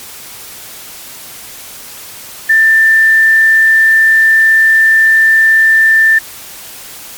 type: tone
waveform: sine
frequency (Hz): 1781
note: A6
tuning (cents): +21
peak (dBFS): -4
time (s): 2.49-6.19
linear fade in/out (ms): 10
effects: white hiss -30 dBFS RMS until 7.17 s + MP3 96 kbps